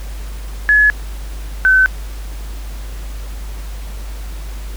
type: tone pair in turn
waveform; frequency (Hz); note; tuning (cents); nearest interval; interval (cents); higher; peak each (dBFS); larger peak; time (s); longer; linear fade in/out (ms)
sine; 1700 / 1524.4; G#6 / G6; +40 / -49; major second; 189; first; -7; neither; 0.69-0.9 / 1.65-1.86; neither; 0
effects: added 50 Hz sine -24 dBFS peak until 4.76 s + pink hiss -38 dBFS RMS until 4.76 s